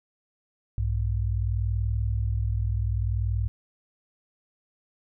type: tone pair together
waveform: sine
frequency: 61.9 / 102.5 Hz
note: B1 / G#2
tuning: +5 / -22 cents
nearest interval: major sixth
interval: 873 cents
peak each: -26 dBFS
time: 0.78-3.48 s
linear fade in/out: 0 ms
effects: none